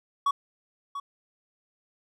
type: tone with echo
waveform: triangle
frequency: 1124 Hz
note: C#6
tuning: 24 cents sharp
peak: -19 dBFS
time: 0.26-0.31 s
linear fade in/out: 5 ms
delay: 690 ms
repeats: 1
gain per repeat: -11 dB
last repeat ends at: 1 s
effects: none